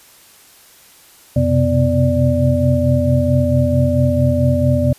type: tone cluster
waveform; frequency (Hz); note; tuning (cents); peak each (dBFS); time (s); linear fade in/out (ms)
sine; 88.9 / 127.3 / 131.8 / 249.2 / 587; F2 / C3 / C3 / B3 / D5; +31 / -47 / +13 / +16 / -1; -18; 1.36-4.93; 5
effects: white hiss -46 dBFS RMS until 4.98 s + resampled to 32000 Hz